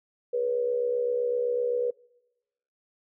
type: tone with amplitude modulation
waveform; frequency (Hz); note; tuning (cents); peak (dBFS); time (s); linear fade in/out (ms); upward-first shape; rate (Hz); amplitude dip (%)
sine; 486.2; B4; -27; -21; 0.33-1.91; 10; sine; 67.8; 65
effects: noise-tail reverb RT60 1.0 s tail -25 dB re dry